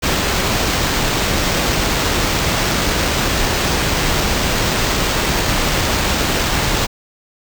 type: noise with sample-and-hold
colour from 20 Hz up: pink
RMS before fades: -17 dBFS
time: 0.02-6.87 s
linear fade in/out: 20 ms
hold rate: 11025 Hz
effects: none